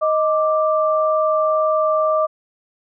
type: tone pair together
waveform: sine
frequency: 625 / 1176.9 Hz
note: D#5 / D6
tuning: +8 / +3 cents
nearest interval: major seventh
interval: 1095 cents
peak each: -16 / -19 dBFS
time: 0.01-2.27 s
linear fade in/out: 20 ms
effects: none